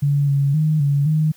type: tone with pitch steps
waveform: sine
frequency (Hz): 142.8 / 140 / 154.8 / 142.1 / 155.2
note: D3 / C#3 / D#3 / C#3 / D#3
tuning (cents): -48 / +18 / -9 / +43 / -4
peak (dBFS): -14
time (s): 0.02-1.32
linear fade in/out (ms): 10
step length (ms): 260
effects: white hiss -52 dBFS RMS until 1.36 s